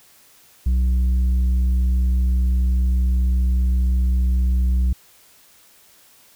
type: tone with tanh clipping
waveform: sine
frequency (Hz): 62.5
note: B1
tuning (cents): +21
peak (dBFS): -16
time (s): 0.66-4.93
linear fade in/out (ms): 5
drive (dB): 5
effects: white hiss -52 dBFS RMS until 6.35 s